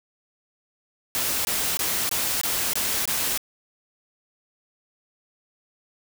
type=noise bursts; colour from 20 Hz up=white; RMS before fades=-25 dBFS; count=7; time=1.15-3.376 s; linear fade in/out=0 ms; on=300 ms; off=21 ms; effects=none